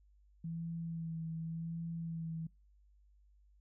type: tone with vibrato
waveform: sine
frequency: 164.4 Hz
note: E3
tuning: 4 cents flat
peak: -38 dBFS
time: 0.44-2.47 s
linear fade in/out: 5 ms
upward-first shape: sine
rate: 0.88 Hz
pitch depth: 24 cents each way
effects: noise-tail reverb RT60 0.3 s tail -26 dB re dry + added 50 Hz sine -63 dBFS peak until 3.6 s